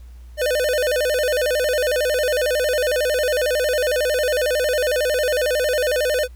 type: tone with vibrato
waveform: square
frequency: 550 Hz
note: C#5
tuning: 14 cents flat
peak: -18 dBFS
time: 0.37-6.28 s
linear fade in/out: 50 ms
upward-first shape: square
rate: 11 Hz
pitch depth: 160 cents each way
effects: added 60 Hz sine -37 dBFS peak until 6.35 s + pink hiss -58 dBFS RMS until 6.35 s